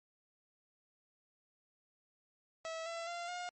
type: tone with pitch steps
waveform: sawtooth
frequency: 650 / 670.2 / 691 / 712.5 Hz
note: E5 / E5 / F5 / F5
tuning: -24 / +29 / -19 / +34 cents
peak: -36 dBFS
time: 2.65-3.49 s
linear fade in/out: 0 ms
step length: 210 ms
effects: MP3 32 kbps